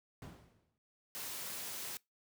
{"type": "noise with exponential decay", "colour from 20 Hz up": "brown", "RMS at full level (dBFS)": -40, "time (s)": [0.22, 0.78], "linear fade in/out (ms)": 1, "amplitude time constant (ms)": 120}
{"type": "noise", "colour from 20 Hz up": "white", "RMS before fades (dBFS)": -43, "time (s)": [1.15, 1.97], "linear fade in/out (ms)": 0}
{"effects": ["noise-tail reverb RT60 0.2 s tail -24 dB re dry", "high-pass 100 Hz 12 dB/octave"]}